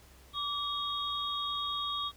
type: tone cluster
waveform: sine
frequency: 1157 / 3308 / 3724 Hz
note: D6 / G#7 / A#7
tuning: -26 / -8 / -2 cents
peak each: -35 / -37 / -37 dBFS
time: 0.33-2.12 s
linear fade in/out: 50 ms
effects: added 65 Hz sine -57 dBFS peak until 2.16 s + pink hiss -59 dBFS RMS until 2.16 s